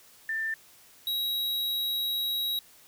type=tone pair in turn; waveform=sine / square; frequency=1785 / 3840 Hz; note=A6 / B7; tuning=+24 / -49 cents; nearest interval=octave + minor second; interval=1327 cents; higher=second; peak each=-28 dBFS; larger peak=neither; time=0.29-0.54 / 1.07-2.59 s; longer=second; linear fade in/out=2 ms; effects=white hiss -56 dBFS RMS until 2.87 s